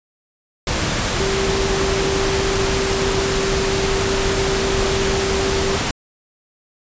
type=tone in noise; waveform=sine; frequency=388.8 Hz; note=G4; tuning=14 cents flat; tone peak=-20 dBFS; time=1.2-5.76 s; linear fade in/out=2 ms; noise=pink; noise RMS=-20 dBFS; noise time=0.67-5.91 s; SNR=-3 dB; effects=resampled to 16000 Hz